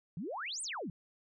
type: exponential two-way sweep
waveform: sine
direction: up then down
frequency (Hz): 146.83 to 9670 to 146.83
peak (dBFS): -37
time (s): 0.17-0.9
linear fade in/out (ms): 2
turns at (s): 0.62
effects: none